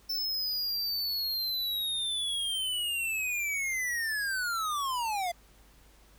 square linear sweep, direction down, 5330 to 676 Hz, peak -30 dBFS, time 0.09-5.32 s, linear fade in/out 10 ms, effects added 50 Hz sine -58 dBFS peak until 6.18 s + pink hiss -61 dBFS RMS until 6.18 s

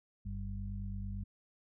harmonic tone, 49 Hz, G1, in tune, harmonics 1 / 2 / 4, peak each -40 / -41 / -45 dBFS, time 0.25-1.24 s, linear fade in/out 10 ms, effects none

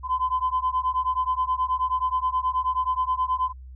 sine beating tone pair, 1015 / 1024.4 Hz, B5 / C6, +47 / -37 cents, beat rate 9.4 Hz, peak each -24 dBFS, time 0.03-3.53 s, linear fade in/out 50 ms, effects tanh soft clip ceiling -15 dBFS + added 64 Hz sine -39 dBFS peak until 3.75 s

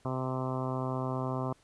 harmonic tone, 129.6 Hz, C3, 16 cents flat, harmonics 1 / 2 / 3 / 4 / 5 / 6 / 7 / 8 / 9 / 10, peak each -34 / -37 / -40 / -42 / -40 / -44 / -44 / -41 / -44 / -50 dBFS, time 0.05-1.53 s, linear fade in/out 2 ms, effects pink hiss -65 dBFS RMS until 1.63 s + resampled to 24000 Hz

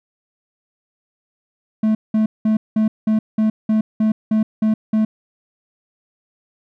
triangle tone bursts, 217.4 Hz, A3, 21 cents flat, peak -11 dBFS, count 11, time 1.83-5.05 s, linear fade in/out 5 ms, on 120 ms, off 190 ms, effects none

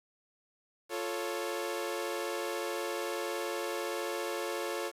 sawtooth chord, F augmented, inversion none, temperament equal, 349.2 / 440 / 554.4 Hz, F4 / A4 / C#5, 0 / 0 / 0 cents, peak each -34 dBFS, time 0.89-4.92 s, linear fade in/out 50 ms, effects resampled to 32000 Hz + 9-bit

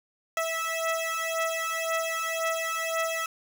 15% pulse beating tone pair, 653 / 654.9 Hz, E5 / E5, -17 / -11 cents, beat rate 1.9 Hz, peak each -24 dBFS, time 0.37-3.26 s, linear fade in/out 2 ms, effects none

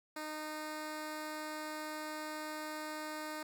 10% pulse tone, 307.3 Hz, D#4, 21 cents flat, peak -32 dBFS, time 0.16-3.43 s, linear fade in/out 5 ms, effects none

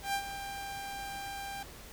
sawtooth tone with ADSR envelope, 793 Hz, G5, 20 cents sharp, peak -25 dBFS, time 0.02-1.63 s, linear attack 120 ms, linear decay 76 ms, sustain -10 dB, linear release 4 ms, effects added 50 Hz sine -55 dBFS peak until 1.92 s + pink hiss -50 dBFS RMS until 1.92 s

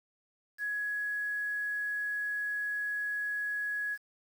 sine tone with quantisation, 1676 Hz, G#6, 15 cents sharp, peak -31 dBFS, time 0.58-3.98 s, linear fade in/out 50 ms, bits 9, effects none

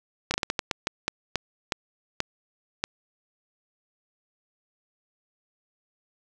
slowing click train, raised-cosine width 0.2 ms, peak -7 dBFS, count 13, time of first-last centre 0.31-2.84 s, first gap 30 ms, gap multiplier 1.32, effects none

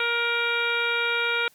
harmonic tone, 471.1 Hz, A#4, 18 cents sharp, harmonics 1 / 2 / 3 / 4 / 5 / 6 / 7 / 8, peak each -31 / -34 / -26 / -37 / -27 / -37 / -34 / -34 dBFS, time 0-1.48 s, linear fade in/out 2 ms, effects white hiss -59 dBFS RMS until 1.54 s

